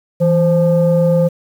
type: tone pair together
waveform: sine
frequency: 164.81 / 522.5 Hz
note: E3 / C5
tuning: 0 / -2 cents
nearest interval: octave + minor sixth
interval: 1998 cents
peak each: -11 dBFS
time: 0.2-1.29 s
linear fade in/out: 20 ms
effects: tanh soft clip ceiling -5 dBFS + 7-bit